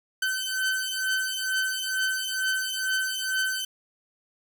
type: beating tone pair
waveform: sawtooth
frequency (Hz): 1530 / 1532.2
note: G6 / G6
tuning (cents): -42 / -40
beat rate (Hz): 2.2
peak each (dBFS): -25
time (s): 0.22-3.65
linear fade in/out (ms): 5
effects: none